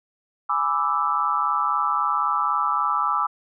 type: chord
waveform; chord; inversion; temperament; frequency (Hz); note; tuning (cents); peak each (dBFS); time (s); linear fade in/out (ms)
sine; E dominant seventh; first; equal with one note detuned; 830.6 / 991.8 / 1174.7 / 1318.5; G#5 / B5 / D6 / E6; 0 / +7 / 0 / 0; -29 / -27 / -23 / -24; 0.49-3.27; 10
effects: none